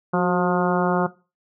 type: harmonic tone with a mistuned harmonic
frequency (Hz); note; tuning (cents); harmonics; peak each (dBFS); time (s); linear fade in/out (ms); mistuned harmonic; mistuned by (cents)
178.1; F3; +34; 1 / 2 / 3 / 4 / 5 / 6 / 7 / 8; -21 / -24 / -26 / -27 / -28 / -29 / -29 / -30; 0.13-1.07; 10; 2; +46
effects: noise-tail reverb RT60 0.3 s tail -18 dB re dry

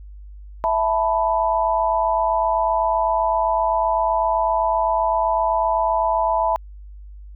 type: chord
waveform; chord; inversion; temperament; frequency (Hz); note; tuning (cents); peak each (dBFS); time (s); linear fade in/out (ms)
sine; E suspended fourth; none; equal; 659.3 / 880 / 987.8; E5 / A5 / B5; 0 / 0 / 0; -21; 0.64-6.56; 0
effects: added 50 Hz sine -36 dBFS peak until 7.35 s

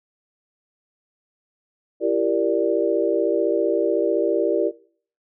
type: chord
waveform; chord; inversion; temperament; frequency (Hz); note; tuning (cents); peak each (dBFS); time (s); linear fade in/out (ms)
sine; E half-diminished seventh; none; equal with one note detuned; 336.2 / 392 / 466.2 / 587.3; E4 / G4 / Bb4 / D5; +34 / 0 / 0 / 0; -23; 2-4.72; 50
effects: noise-tail reverb RT60 0.5 s tail -20 dB re dry

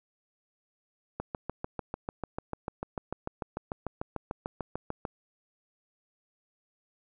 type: click train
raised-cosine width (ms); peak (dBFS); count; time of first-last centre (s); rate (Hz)
1; -19; 27; 1.2-5.052; 6.75
effects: none

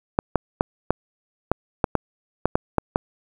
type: clicks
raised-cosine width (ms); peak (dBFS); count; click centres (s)
1; -3; 11; 0.189 / 0.357 / 0.609 / 0.906 / 1.516 / 1.842 / 1.953 / 2.456 / 2.555 / 2.783 / 2.959
effects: 7-bit

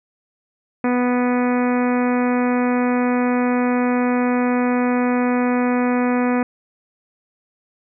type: harmonic tone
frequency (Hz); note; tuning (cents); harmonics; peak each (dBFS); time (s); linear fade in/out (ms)
246.9; B3; 0; 1 / 2 / 3 / 4 / 5 / 6 / 7 / 8 / 9 / 10; -17 / -23 / -27 / -29 / -31 / -33 / -34 / -35 / -36 / -37; 0.84-6.43; 2
effects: none

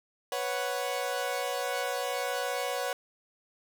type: chord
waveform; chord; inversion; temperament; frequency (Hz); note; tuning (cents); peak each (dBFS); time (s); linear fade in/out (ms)
sawtooth; B suspended second; none; equal; 493.9 / 554.4 / 740; B4 / C#5 / F#5; 0 / 0 / 0; -31 / -30 / -31; 0.32-2.93; 2
effects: none

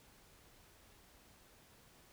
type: silence
effects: pink hiss -64 dBFS RMS until 2.12 s

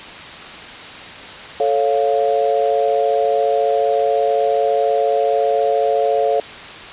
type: chord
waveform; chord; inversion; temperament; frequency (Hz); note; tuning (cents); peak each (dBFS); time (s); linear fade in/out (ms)
sine; A augmented; none; equal; 440 / 554.4 / 698.5; A4 / C#5 / E#5; 0 / 0 / 0; -18; 1.6-6.4; 2
effects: white hiss -33 dBFS RMS until 6.92 s + resampled to 8000 Hz

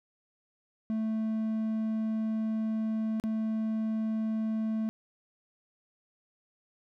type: tone with dropouts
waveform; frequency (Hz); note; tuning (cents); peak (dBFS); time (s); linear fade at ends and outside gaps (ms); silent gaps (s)
triangle; 220; A3; 0; -26; 0.9-4.89; 0; 3.199-3.238
effects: none

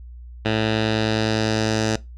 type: tone with low-pass filter sweep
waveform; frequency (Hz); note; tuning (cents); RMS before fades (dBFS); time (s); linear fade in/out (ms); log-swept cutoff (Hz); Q
10% pulse; 109.7; A2; -5; -21; 0.45-1.96; 5; 3300 to 6100; 2.2
effects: noise-tail reverb RT60 0.2 s tail -20 dB re dry + added 60 Hz sine -36 dBFS peak until 2.17 s

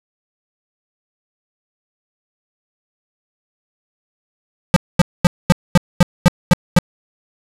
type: tone bursts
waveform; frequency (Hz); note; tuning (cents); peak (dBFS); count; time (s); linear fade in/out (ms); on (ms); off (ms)
square; 176.5; F3; +19; -6; 9; 4.74-6.787; 0; 23; 230
effects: low-pass 11000 Hz 12 dB/octave

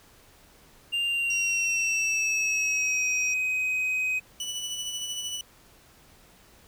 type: tone with pitch glide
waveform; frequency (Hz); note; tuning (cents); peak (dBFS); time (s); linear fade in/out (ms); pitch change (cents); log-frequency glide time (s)
triangle; 2794 to 2518; F7 to D#7; 0 to +20; -23; 0.92-4.2; 20; -180; 1.06-3.06
type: tone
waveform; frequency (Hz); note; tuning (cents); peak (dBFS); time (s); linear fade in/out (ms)
sine; 5700; F8; +34; -30; 1.3-3.34; 5
type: tone with tremolo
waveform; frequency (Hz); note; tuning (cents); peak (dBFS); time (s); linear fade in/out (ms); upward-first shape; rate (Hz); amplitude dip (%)
25% pulse; 2964; F#7; +2; -26; 4.4-5.41; 2; sine; 13; 40
effects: pink hiss -56 dBFS RMS until 6.67 s

